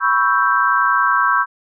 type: chord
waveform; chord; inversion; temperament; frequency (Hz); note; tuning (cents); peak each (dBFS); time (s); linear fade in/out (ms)
sine; C# half-diminished seventh; third; equal; 987.8 / 1108.7 / 1318.5 / 1568; B5 / C#6 / E6 / G6; 0 / 0 / 0 / 0; -20 / -17 / -19 / -17; 0-1.46; 50
effects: none